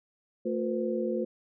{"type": "tone cluster", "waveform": "sine", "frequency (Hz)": [223.6, 357.3, 468.7, 510], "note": ["A3", "F4", "A#4", "C5"], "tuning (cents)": [28, 40, 9, -44], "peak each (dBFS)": [-32, -32, -38, -32], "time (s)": [0.45, 1.25], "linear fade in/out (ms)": 10, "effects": []}